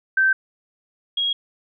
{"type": "tone pair in turn", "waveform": "sine", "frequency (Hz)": [1553, 3291], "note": ["G6", "G#7"], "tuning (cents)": [-17, -16], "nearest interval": "octave + minor second", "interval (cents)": 1301, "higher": "second", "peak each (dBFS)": [-14, -19], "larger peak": "first", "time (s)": [[0.17, 0.33], [1.17, 1.33]], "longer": "neither", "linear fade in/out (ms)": 5, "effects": []}